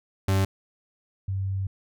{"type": "tone pair in turn", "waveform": ["40% pulse", "sine"], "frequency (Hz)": [96.5, 96.5], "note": ["G2", "G2"], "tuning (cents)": [-27, -27], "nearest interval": "unison", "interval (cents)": 0, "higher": "neither", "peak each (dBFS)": [-19, -25], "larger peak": "first", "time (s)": [[0.28, 0.45], [1.28, 1.67]], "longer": "second", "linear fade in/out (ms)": 5, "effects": []}